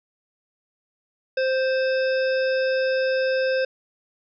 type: harmonic tone with a mistuned harmonic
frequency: 523.3 Hz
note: C5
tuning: in tune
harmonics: 1 / 3 / 5 / 7 / 9 / 10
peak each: -20 / -28 / -34 / -41 / -42 / -38 dBFS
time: 1.37-3.65 s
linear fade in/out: 5 ms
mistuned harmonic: 9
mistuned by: +41 cents
effects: none